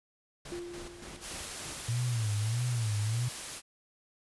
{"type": "noise with tremolo", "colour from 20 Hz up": "pink", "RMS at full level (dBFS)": -45, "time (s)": [0.45, 1.89], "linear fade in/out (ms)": 5, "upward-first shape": "square", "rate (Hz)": 3.5, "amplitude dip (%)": 50}
{"type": "tone with exponential decay", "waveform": "sine", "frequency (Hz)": 348.4, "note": "F4", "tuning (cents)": -4, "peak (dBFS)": -35, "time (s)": [0.52, 1.81], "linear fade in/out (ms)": 0, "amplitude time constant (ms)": 280}
{"type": "noise", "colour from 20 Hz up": "white", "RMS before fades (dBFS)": -40, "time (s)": [1.2, 3.62], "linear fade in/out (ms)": 50}
{"type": "tone with vibrato", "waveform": "sine", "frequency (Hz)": 113.5, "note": "A#2", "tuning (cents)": -46, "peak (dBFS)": -28, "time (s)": [1.88, 3.29], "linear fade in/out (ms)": 10, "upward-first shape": "sine", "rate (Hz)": 1.6, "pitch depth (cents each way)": 150}
{"effects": ["resampled to 24000 Hz"]}